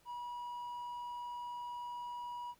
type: tone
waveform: triangle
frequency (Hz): 968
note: B5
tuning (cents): -35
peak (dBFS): -39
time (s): 0.05-2.55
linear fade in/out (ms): 50
effects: pink hiss -69 dBFS RMS until 2.59 s